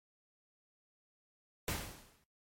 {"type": "noise with exponential decay", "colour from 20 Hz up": "pink", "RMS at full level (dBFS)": -34, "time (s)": [1.68, 2.24], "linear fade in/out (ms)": 1, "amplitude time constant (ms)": 120, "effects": ["noise-tail reverb RT60 0.2 s tail -21 dB re dry", "MP3 64 kbps"]}